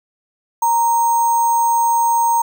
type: tone with sample-and-hold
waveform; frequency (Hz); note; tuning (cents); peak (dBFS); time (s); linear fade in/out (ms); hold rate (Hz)
sine; 932.3; A#5; 0; -12; 0.62-2.42; 5; 7350
effects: none